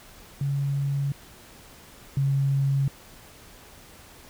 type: tone pair in turn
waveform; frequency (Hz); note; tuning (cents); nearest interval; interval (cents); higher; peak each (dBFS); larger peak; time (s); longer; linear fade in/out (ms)
sine; 140 / 137.67; C#3 / C#3; +18 / -12; unison; 30; first; -23 / -20; second; 0.41-1.12 / 2.17-2.88; neither; 2
effects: pink hiss -49 dBFS RMS until 4.29 s